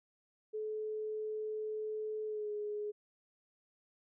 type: tone with pitch glide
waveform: sine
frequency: 430.7 to 418.2 Hz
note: A4 to G#4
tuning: -37 to +12 cents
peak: -36 dBFS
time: 0.53-2.92 s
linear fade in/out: 20 ms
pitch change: -51 cents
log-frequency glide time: 2.26-2.51 s
effects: none